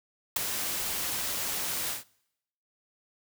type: noise with ADSR envelope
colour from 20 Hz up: white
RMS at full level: -22 dBFS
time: 0.36-2.04 s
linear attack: 7 ms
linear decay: 5 ms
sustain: -10 dB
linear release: 140 ms
effects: noise-tail reverb RT60 0.8 s tail -24 dB re dry